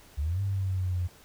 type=exponential two-way sweep; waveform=sine; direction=up then down; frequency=67.5 to 99.8 to 88.1 Hz; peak=-26 dBFS; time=0.17-1.08 s; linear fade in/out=20 ms; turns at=0.41 s; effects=pink hiss -55 dBFS RMS until 1.24 s